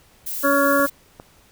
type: noise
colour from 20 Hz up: violet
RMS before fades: -28 dBFS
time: 0.26-0.9 s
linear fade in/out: 10 ms
type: harmonic tone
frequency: 280.7 Hz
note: C#4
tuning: 22 cents sharp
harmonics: 1 / 2 / 4 / 5 / 6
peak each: -21 / -19 / -22 / -22 / -25 dBFS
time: 0.43-0.87 s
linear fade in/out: 20 ms
type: clicks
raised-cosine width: 1 ms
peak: -20 / -24 / -23 dBFS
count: 3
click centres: 0.799 / 0.861 / 1.199 s
effects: pink hiss -54 dBFS RMS until 1.51 s